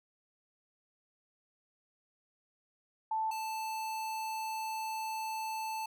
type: tone pair in turn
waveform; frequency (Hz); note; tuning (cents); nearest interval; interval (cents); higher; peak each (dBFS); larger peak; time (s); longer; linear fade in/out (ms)
sine / square; 880 / 880; A5 / A5; 0 / 0; unison; 0; neither; -30 / -36; first; 3.11-3.31 / 3.31-5.86; second; 5
effects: none

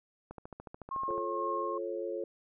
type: click train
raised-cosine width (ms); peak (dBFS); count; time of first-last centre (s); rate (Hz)
1; -30; 13; 0.31-1.18; 13.8
type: tone with tremolo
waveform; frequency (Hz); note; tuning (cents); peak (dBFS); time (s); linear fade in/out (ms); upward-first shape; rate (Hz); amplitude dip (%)
sine; 1075; C6; +47; -32; 0.91-1.78; 5; sine; 2.1; 35
type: chord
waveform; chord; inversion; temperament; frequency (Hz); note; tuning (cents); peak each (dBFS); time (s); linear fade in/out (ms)
sine; F augmented; none; just; 349.2 / 436.5 / 545.7; F4 / A4 / C#5; 0 / -14 / -27; -38; 1.08-2.24; 2
effects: none

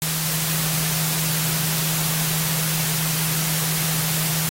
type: tone in noise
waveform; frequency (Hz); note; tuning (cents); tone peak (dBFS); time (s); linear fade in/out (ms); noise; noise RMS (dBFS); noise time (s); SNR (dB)
sine; 158.9; D#3; +37; -26; 0.02-4.49; 0; white; -24; 0.02-4.49; -5
effects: AAC 48 kbps

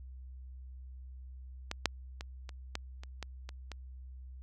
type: clicks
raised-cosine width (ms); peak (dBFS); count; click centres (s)
0.2; -18 / -9 / -24 / -28 / -18 / -30 / -22 / -27 / -25; 9; 1.714 / 1.857 / 2.209 / 2.492 / 2.754 / 3.035 / 3.227 / 3.491 / 3.717
effects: added 64 Hz sine -45 dBFS peak until 4.42 s

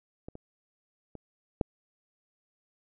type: clicks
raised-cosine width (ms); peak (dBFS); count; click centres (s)
2; -27 / -30 / -29 / -12; 4; 0.285 / 0.354 / 1.153 / 1.612
effects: none

